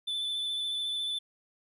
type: tone with vibrato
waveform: triangle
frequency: 3508 Hz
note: A7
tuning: 6 cents flat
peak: -29 dBFS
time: 0.07-1.19 s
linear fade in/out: 10 ms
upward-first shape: square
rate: 14 Hz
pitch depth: 15 cents each way
effects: none